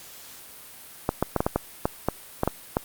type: clicks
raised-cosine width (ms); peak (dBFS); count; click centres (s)
1; -7; 11; 1.091 / 1.226 / 1.363 / 1.405 / 1.465 / 1.56 / 1.855 / 2.086 / 2.434 / 2.476 / 2.769
effects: white hiss -45 dBFS RMS until 2.84 s + Opus 48 kbps